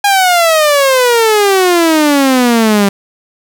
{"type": "exponential sweep", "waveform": "sawtooth", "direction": "down", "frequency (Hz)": [819, 196], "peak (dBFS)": -3, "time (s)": [0.04, 2.89], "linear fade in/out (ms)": 5, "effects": []}